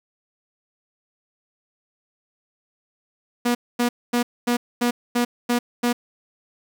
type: tone bursts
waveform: sawtooth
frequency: 241.3 Hz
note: B3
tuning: 40 cents flat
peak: -14 dBFS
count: 8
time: 3.45-5.93 s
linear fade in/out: 10 ms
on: 100 ms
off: 240 ms
effects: 8-bit